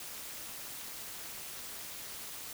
white noise with amplitude modulation, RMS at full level -41 dBFS, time 0-2.53 s, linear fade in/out 2 ms, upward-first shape sine, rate 237 Hz, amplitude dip 70%, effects none

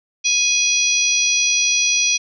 harmonic tone with a mistuned harmonic, 830.6 Hz, G#5, in tune, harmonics 3 / 4 / 5 / 6 / 7, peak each -20 / -23 / -26 / -26 / -17 dBFS, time 0.24-2.18 s, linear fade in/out 20 ms, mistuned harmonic 6, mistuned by -61 cents, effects none

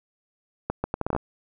accelerating click train, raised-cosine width 1 ms, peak -11 dBFS, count 9, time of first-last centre 0.7-1.164 s, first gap 140 ms, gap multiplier 0.72, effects none

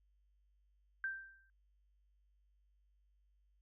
sine tone with exponential decay, 1568 Hz, G6, in tune, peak -34 dBFS, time 1.04-1.5 s, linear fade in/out 1 ms, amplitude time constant 100 ms, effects added 50 Hz sine -70 dBFS peak until 3.61 s

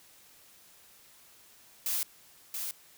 blue noise with echo, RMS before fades -31 dBFS, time 1.86-2.03 s, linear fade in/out 2 ms, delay 680 ms, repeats 1, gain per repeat -5 dB, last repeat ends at 2.71 s, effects white hiss -58 dBFS RMS until 2.97 s

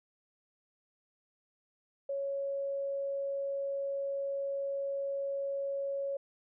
sine tone, 554.4 Hz, C#5, in tune, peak -32 dBFS, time 2.09-6.17 s, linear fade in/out 5 ms, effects none

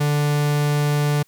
45% pulse tone, 146.83 Hz, D3, in tune, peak -17 dBFS, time 0-1.23 s, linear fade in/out 10 ms, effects white hiss -61 dBFS RMS until 1.27 s

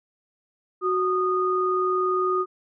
sine tone pair together, 370 / 1232.4 Hz, F#4 / D#6, 0 / -17 cents, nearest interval octave + major sixth, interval 2083 cents, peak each -23 dBFS, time 0.81-2.46 s, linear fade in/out 50 ms, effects none

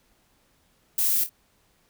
violet noise with echo, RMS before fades -23 dBFS, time 0.98-1.24 s, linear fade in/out 5 ms, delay 27 ms, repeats 2, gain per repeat -10 dB, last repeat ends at 1.294 s, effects pink hiss -65 dBFS RMS until 1.89 s

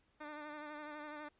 10% pulse tone with vibrato, 299.5 Hz, D4, 34 cents sharp, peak -37 dBFS, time 0.2-1.29 s, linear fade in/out 10 ms, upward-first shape sine, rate 12 Hz, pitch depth 34 cents each way, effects pink hiss -75 dBFS RMS until 1.39 s + resampled to 8000 Hz

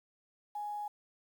sine tone with quantisation, 831 Hz, G#5, 1 cent sharp, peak -36 dBFS, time 0.55-0.88 s, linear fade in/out 5 ms, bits 10, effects none

